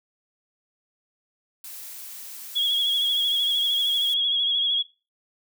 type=noise; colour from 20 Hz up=blue; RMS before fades=-39 dBFS; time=1.64-4.14 s; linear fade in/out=2 ms
type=tone with vibrato; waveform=sine; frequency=3322 Hz; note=G#7; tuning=in tune; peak=-20 dBFS; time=2.55-4.83 s; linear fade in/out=20 ms; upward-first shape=sine; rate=13 Hz; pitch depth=42 cents each way
effects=noise-tail reverb RT60 0.3 s tail -20 dB re dry